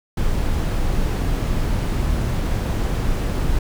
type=noise; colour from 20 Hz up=brown; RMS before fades=-20 dBFS; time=0.17-3.59 s; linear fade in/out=5 ms; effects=none